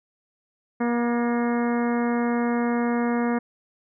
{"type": "harmonic tone with a mistuned harmonic", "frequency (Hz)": 238.3, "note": "A#3", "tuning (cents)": 38, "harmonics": [1, 2, 3, 4, 5, 6, 7, 8, 9], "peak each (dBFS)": [-22, -28, -32, -34, -36, -38, -39, -40, -41], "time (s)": [0.8, 3.39], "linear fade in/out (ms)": 10, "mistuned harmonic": 8, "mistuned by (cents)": -45, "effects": []}